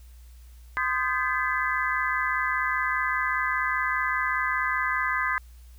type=tone cluster; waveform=sine; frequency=1033 / 1230 / 1571 / 1716 / 2013 Hz; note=C6 / D#6 / G6 / A6 / B6; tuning=-22 / -20 / +3 / -44 / +33 cents; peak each=-30 dBFS; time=0.77-5.38 s; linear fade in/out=0 ms; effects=added 60 Hz sine -45 dBFS peak until 5.78 s + white hiss -61 dBFS RMS until 5.78 s

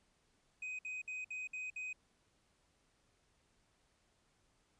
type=tone bursts; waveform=triangle; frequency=2509 Hz; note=D#7; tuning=14 cents sharp; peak=-39 dBFS; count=6; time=0.62-1.93 s; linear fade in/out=5 ms; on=170 ms; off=58 ms; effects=pink hiss -75 dBFS RMS until 4.79 s + resampled to 22050 Hz

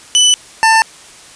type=tone pair in turn; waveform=25% pulse; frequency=2989 / 892.2 Hz; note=F#7 / A5; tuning=+17 / +24 cents; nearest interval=octave + major sixth; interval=2093 cents; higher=first; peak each=-3 dBFS; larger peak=neither; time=0.15-0.34 / 0.63-0.82 s; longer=neither; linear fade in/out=0 ms; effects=white hiss -38 dBFS RMS until 1.35 s + resampled to 22050 Hz

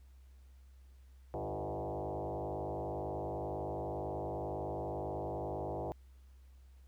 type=tone with frequency modulation; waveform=sine; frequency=128 Hz; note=C3; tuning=38 cents flat; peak=-36 dBFS; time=1.34-5.92 s; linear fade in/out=0 ms; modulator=102 Hz; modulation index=7; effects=added 65 Hz sine -55 dBFS peak until 6.87 s + pink hiss -74 dBFS RMS until 6.87 s

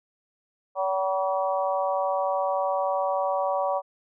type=harmonic tone with a mistuned harmonic; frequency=190 Hz; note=F#3; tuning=46 cents sharp; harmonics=3 / 4 / 5 / 6; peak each=-26 / -28 / -30 / -32 dBFS; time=0.75-3.82 s; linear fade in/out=50 ms; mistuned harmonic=5; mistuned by=+24 cents; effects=none

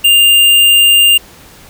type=tone; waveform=square; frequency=2801 Hz; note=F7; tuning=4 cents sharp; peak=-5 dBFS; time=0.04-1.18 s; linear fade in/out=10 ms; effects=pink hiss -38 dBFS RMS until 1.69 s

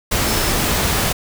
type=tone in noise; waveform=sine; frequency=5280 Hz; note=E8; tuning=2 cents sharp; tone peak=-28 dBFS; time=0.26-0.52 s; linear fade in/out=10 ms; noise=pink; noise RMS=-18 dBFS; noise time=0.11-1.13 s; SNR=-13 dB; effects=none

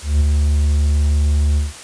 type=tone with ADSR envelope; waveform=triangle; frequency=73.42 Hz; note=D2; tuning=in tune; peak=-7 dBFS; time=0.02-1.73 s; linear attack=190 ms; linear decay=6 ms; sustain=-3 dB; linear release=160 ms; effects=white hiss -35 dBFS RMS until 1.83 s + resampled to 22050 Hz

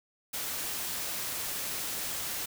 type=noise; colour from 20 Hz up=white; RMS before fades=-35 dBFS; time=0.33-2.46 s; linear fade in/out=10 ms; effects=none

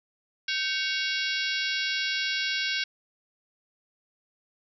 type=harmonic tone with a mistuned harmonic; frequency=556 Hz; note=C#5; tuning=5 cents sharp; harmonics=3 / 4 / 5 / 6 / 7 / 8 / 9 / 10; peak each=-32 / -33 / -34 / -35 / -35 / -36 / -37 / -37 dBFS; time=0.48-2.84 s; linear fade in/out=5 ms; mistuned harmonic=3; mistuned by=-130 cents; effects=none

